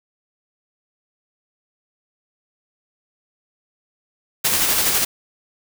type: noise with tremolo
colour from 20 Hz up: white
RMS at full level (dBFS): -17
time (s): 4.44-5.05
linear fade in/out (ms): 10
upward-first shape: sine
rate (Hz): 12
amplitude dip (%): 35
effects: none